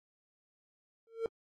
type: tone with exponential growth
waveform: triangle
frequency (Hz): 454.3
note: A#4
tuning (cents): -45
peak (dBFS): -25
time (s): 1.07-1.26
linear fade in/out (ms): 1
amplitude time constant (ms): 41
effects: AAC 32 kbps